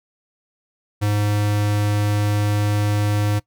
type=tone; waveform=square; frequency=103.83 Hz; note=G#2; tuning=in tune; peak=-18 dBFS; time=1.01-3.4 s; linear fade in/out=20 ms; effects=noise-tail reverb RT60 0.1 s tail -20 dB re dry